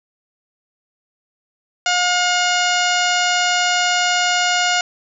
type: harmonic tone with a mistuned harmonic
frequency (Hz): 716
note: F5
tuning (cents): +43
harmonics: 1 / 2 / 3 / 4 / 5 / 6 / 7 / 8 / 9 / 10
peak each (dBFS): -20 / -20 / -24 / -22 / -29 / -28 / -28 / -28 / -32 / -28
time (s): 1.86-4.81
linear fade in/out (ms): 2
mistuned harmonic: 9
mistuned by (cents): +65
effects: none